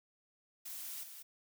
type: noise with echo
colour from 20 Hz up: blue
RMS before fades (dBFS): -45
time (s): 0.65-1.04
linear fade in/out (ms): 10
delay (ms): 190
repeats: 1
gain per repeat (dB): -6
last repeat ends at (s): 1.23
effects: none